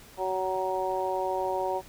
harmonic tone, 187.4 Hz, F#3, 22 cents sharp, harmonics 2 / 3 / 4 / 5, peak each -32 / -32 / -32 / -32 dBFS, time 0.17-1.82 s, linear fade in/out 50 ms, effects pink hiss -51 dBFS RMS until 1.88 s

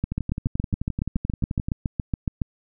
two click trains, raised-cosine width 5 ms, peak -14 / -11 dBFS, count 19 / 18, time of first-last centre 0.12-1.685 / 0.04-2.418 s, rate 11.5 / 7.15 Hz, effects none

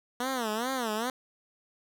10% pulse tone with vibrato, 237.9 Hz, A#3, 35 cents sharp, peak -21 dBFS, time 0.2-1.1 s, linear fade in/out 2 ms, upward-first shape sine, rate 2.4 Hz, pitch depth 200 cents each way, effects none

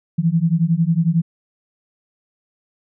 sine beating tone pair, 160.6 / 171.6 Hz, E3 / F3, -45 / -30 cents, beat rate 11 Hz, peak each -17 dBFS, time 0.18-1.22 s, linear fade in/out 10 ms, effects none

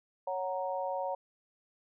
sine chord, F# major, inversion second, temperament equal, 554.4 / 740 / 932.3 Hz, C#5 / F#5 / A#5, 0 / 0 / 0 cents, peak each -35 / -37 / -37 dBFS, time 0.27-1.15 s, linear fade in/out 5 ms, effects none

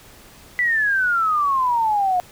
sine exponential sweep, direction down, 1992 to 710 Hz, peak -16 dBFS, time 0.59-2.2 s, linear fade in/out 0 ms, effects pink hiss -46 dBFS RMS until 2.31 s

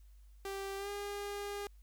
sawtooth tone with pitch glide, 392 to 406.3 Hz, G4 to G#4, 0 to -38 cents, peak -35 dBFS, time 0.45-1.67 s, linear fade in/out 2 ms, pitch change +62 cents, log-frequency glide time 0.77-0.89 s, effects added 50 Hz sine -55 dBFS peak until 1.82 s + white hiss -75 dBFS RMS until 1.82 s

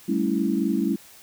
sine chord, A dominant seventh, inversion third, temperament equal with one note detuned, 196 / 220 / 279.3 / 329.6 Hz, G3 / A3 / C#4 / E4, 0 / 0 / +13 / 0 cents, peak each -26 dBFS, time 0.08-0.96 s, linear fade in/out 10 ms, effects white hiss -49 dBFS RMS until 1.22 s

